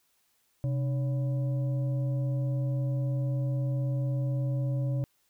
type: tone with frequency modulation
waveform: sine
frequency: 130.81 Hz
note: C3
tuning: in tune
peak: -26 dBFS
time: 0.64-5.04 s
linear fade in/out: 0 ms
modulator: 431 Hz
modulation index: 0.38
effects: white hiss -71 dBFS RMS until 5.29 s